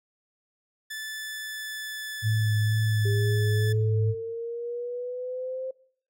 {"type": "tone with pitch glide", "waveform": "sawtooth", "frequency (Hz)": [1748, 1736.9], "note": ["A6", "A6"], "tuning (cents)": [-12, -23], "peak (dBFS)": -30, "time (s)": [0.9, 3.73], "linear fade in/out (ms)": 10, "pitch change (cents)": -11, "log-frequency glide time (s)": [1.11, 2.18]}
{"type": "tone with vibrato", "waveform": "sine", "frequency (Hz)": 107.6, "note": "A2", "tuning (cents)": -38, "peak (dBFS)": -21, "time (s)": [2.22, 4.15], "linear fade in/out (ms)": 50, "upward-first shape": "sine", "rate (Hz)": 2.1, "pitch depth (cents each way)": 22}
{"type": "linear sweep", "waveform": "sine", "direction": "up", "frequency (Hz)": [400.1, 524], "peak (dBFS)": -30, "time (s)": [3.05, 5.71], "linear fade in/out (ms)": 5}
{"effects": ["noise-tail reverb RT60 0.6 s tail -22 dB re dry"]}